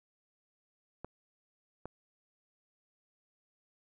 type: clicks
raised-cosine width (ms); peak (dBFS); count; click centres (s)
1; -27; 2; 1.046 / 1.856
effects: none

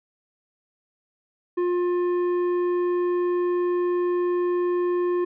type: tone with tanh clipping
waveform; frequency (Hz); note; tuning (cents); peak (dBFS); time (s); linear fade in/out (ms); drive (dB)
sine; 354.3; F4; +25; -22; 1.57-5.25; 10; 9
effects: none

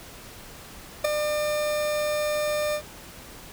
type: tone with ADSR envelope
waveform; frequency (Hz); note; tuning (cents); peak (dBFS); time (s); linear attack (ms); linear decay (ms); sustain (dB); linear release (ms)
40% pulse; 600; D5; +37; -15; 1.04-2.82; 10; 5; -8; 77
effects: pink hiss -44 dBFS RMS until 3.52 s

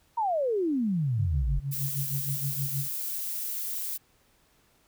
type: exponential sweep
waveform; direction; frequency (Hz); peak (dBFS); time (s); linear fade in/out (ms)
sine; down; 960 to 43.97; -24; 0.17-1.6; 10
type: tone with tremolo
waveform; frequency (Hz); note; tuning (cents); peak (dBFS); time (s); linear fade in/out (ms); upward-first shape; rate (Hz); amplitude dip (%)
sine; 138.59; C#3; 0; -27; 1.18-2.88; 10; sine; 6.4; 85
type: noise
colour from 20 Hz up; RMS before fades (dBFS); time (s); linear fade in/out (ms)
violet; -33; 1.71-3.98; 20
effects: pink hiss -65 dBFS RMS until 4.87 s

